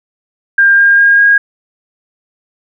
sine tone with pitch steps, 1600 / 1611.1 / 1622.3 / 1633.6 Hz, G6 / G6 / G#6 / G#6, +35 / +47 / -41 / -29 cents, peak -4 dBFS, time 0.58-1.38 s, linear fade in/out 5 ms, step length 200 ms, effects none

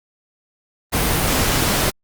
pink noise, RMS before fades -18 dBFS, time 0.92-1.91 s, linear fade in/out 20 ms, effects Opus 32 kbps

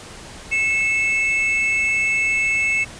triangle tone pair together, 2187 / 2633 Hz, C#7 / E7, -24 / -3 cents, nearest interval minor third, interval 321 cents, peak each -18 dBFS, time 0.51-2.85 s, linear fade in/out 20 ms, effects pink hiss -38 dBFS RMS until 2.99 s + resampled to 22050 Hz

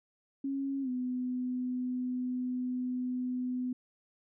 sine tone with pitch glide, 273.9 to 251.2 Hz, C#4 to B3, -21 to +30 cents, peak -31 dBFS, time 0.44-3.73 s, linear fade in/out 5 ms, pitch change -149 cents, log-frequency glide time 0.82-0.89 s, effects none

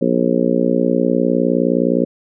harmonic tone, 59.7 Hz, A#1, 42 cents sharp, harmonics 3 / 4 / 5 / 6 / 7 / 8 / 9, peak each -21 / -18 / -20 / -24 / -21 / -23 / -21 dBFS, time 0.01-2.05 s, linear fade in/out 10 ms, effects none

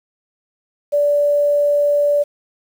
sine tone with quantisation, 581 Hz, D5, 19 cents flat, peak -12 dBFS, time 0.92-2.24 s, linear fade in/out 20 ms, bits 7, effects none

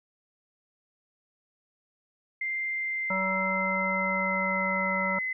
sine tone with pitch glide, 2093 to 2038 Hz, C7 to C7, 0 to -46 cents, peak -28 dBFS, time 2.41-5.33 s, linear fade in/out 5 ms, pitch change -46 cents, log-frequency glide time 2.7-5.12 s
harmonic tone, 189.7 Hz, F#3, 43 cents sharp, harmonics 1 / 3 / 5 / 7, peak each -33 / -33 / -33 / -33 dBFS, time 3.1-5.19 s, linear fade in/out 5 ms
effects none

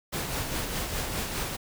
pink noise with tremolo, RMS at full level -30 dBFS, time 0.12-1.57 s, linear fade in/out 20 ms, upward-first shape sine, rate 4.9 Hz, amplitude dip 40%, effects none

